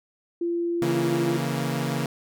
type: tone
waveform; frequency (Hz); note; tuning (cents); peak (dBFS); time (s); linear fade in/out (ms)
sine; 342.5; F4; -34; -23; 0.41-1.37; 5
type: chord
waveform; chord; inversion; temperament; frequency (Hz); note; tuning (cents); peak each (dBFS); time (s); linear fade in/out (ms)
sawtooth; A# diminished; first; equal; 138.59 / 164.81 / 233.1; C#3 / E3 / A#3; 0 / 0 / 0; -24 / -26 / -26; 0.82-2.06; 2
effects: none